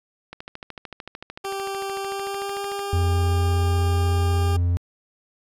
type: click train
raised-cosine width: 0.3 ms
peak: -20 dBFS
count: 34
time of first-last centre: 0.33-2.793 s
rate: 13.4 Hz
type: tone with pitch glide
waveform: 20% pulse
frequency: 392 to 400.2 Hz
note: G4 to G4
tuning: 0 to +36 cents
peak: -22 dBFS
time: 1.44-4.57 s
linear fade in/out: 10 ms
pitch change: +36 cents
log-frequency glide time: 1.99-2.65 s
type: tone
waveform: triangle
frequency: 87.31 Hz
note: F2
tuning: in tune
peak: -16 dBFS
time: 2.93-4.77 s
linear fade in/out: 0 ms
effects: resampled to 32000 Hz